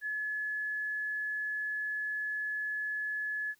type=tone; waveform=sine; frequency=1708 Hz; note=G#6; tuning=48 cents sharp; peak=-32 dBFS; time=0.01-3.55 s; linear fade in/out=50 ms; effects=white hiss -69 dBFS RMS until 3.59 s